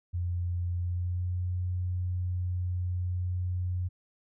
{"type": "tone with pitch glide", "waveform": "sine", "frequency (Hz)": [88, 90.06], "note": ["F2", "F#2"], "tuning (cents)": [14, -46], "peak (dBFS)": -28, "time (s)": [0.13, 3.89], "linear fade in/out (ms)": 20, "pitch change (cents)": 40, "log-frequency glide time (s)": [0.77, 1.37], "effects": []}